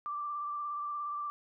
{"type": "tone with vibrato", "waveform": "sine", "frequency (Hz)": 1174.7, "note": "D6", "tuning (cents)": 0, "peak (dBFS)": -34, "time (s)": [0.06, 1.3], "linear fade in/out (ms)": 0, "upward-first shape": "square", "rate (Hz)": 17, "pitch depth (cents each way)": 17, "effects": []}